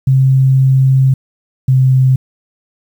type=tone pair in turn; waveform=sine; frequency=132.8 / 130.52 Hz; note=C3 / C3; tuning=+26 / -4 cents; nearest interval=unison; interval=30 cents; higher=first; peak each=-6 dBFS; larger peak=neither; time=0.07-1.14 / 1.68-2.16 s; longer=first; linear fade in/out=5 ms; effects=7-bit